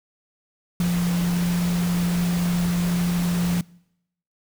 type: tone in noise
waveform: sine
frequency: 174.7 Hz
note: F3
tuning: 1 cent sharp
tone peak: -19 dBFS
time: 0.8-3.61 s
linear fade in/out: 2 ms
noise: pink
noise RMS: -32 dBFS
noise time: 0.8-3.61 s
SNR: +10 dB
effects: noise-tail reverb RT60 0.8 s tail -24 dB re dry